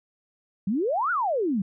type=exponential two-way sweep; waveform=sine; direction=up then down; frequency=179.3 to 1500 to 179.3 Hz; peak=-22 dBFS; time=0.67-1.62 s; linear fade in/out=5 ms; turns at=1.11 s; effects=none